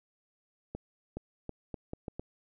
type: accelerating click train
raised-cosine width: 2 ms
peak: -24 dBFS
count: 7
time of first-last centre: 0.75-2.195 s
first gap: 420 ms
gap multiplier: 0.77
effects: none